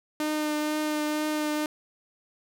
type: tone with vibrato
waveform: sawtooth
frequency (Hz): 303.5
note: D#4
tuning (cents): -43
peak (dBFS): -22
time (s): 0.2-1.66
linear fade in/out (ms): 2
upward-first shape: triangle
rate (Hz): 2.1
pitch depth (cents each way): 16
effects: none